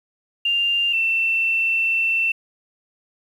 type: tone pair in turn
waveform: sine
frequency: 2794 / 2684 Hz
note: F7 / E7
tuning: 0 / +31 cents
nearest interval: minor second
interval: 69 cents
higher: first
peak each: -17 dBFS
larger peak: neither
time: 0.45-0.93 / 0.93-2.32 s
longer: second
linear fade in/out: 5 ms
effects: 8-bit